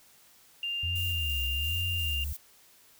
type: tone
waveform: sine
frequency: 2796 Hz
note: F7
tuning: 1 cent sharp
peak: -30 dBFS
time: 0.63-2.24 s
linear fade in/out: 2 ms
type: tone with vibrato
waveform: sine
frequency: 82 Hz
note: E2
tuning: 9 cents flat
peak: -31 dBFS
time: 0.83-2.33 s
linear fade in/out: 5 ms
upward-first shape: sine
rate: 1.2 Hz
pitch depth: 230 cents each way
type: noise with tremolo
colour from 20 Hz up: violet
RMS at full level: -40 dBFS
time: 0.95-2.37 s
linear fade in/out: 10 ms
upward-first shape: square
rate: 2.9 Hz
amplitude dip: 25%
effects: white hiss -59 dBFS RMS until 2.99 s